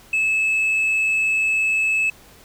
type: tone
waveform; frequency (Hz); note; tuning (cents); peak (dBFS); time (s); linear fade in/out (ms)
sine; 2603; E7; -22; -14; 0.13-2.1; 5
effects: tanh soft clip ceiling -16 dBFS + pink hiss -48 dBFS RMS until 2.44 s